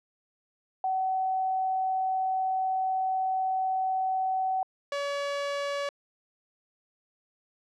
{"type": "tone pair in turn", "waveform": ["sine", "sawtooth"], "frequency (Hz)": [756, 567.5], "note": ["F#5", "C#5"], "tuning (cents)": [37, 41], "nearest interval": "perfect fourth", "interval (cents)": 496, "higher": "first", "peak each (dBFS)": -25, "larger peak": "neither", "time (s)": [[0.84, 4.63], [4.92, 5.89]], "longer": "first", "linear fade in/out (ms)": 2, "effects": ["low-pass 5000 Hz 12 dB/octave"]}